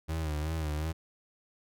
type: tone with vibrato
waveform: 35% pulse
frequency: 77.7 Hz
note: D#2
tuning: 2 cents flat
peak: -29 dBFS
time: 0.08-0.93 s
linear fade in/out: 20 ms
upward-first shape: sine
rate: 2.7 Hz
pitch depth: 73 cents each way
effects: none